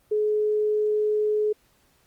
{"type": "tone", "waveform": "sine", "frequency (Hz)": 424.2, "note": "G#4", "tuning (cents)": 37, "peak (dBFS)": -20, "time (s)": [0.11, 1.53], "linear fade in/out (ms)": 10, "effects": ["pink hiss -63 dBFS RMS until 2.06 s", "Opus 32 kbps"]}